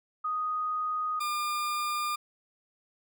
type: tone pair in turn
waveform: sine / 40% pulse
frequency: 1244.5 / 1204.2 Hz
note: D#6 / D6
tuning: 0 / +43 cents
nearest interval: minor second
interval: 57 cents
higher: first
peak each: -28 dBFS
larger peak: neither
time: 0.24-1.2 / 1.2-2.16 s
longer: neither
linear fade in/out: 10 ms
effects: none